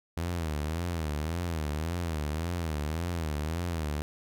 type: tone with vibrato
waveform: sawtooth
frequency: 80.5 Hz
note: E2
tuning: 41 cents flat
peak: -26 dBFS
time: 0.17-4.02 s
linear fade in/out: 0 ms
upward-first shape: sine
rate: 1.8 Hz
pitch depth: 150 cents each way
effects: none